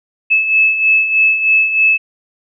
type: beating tone pair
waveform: sine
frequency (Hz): 2603 / 2606.2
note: E7 / E7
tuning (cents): -22 / -20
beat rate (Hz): 3.2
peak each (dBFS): -17 / -10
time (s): 0.3-1.98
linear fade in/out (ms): 20
effects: none